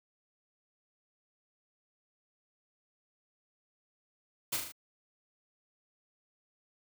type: noise with echo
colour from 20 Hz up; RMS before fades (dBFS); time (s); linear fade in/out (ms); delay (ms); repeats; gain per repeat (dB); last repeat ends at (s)
white; -32; 4.52-4.57; 10; 38; 4; -4; 4.722
effects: none